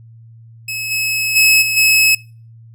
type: tone with level steps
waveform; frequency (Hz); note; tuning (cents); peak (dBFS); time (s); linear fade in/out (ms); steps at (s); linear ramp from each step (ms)
sawtooth; 2578; E7; -39; -18 / -13 / -5 / -13 / -6; 0.68-2.15; 5; 0.9 / 1.35 / 1.61 / 1.76; 20
effects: noise-tail reverb RT60 0.4 s tail -25 dB re dry + added 114 Hz sine -38 dBFS peak until 2.74 s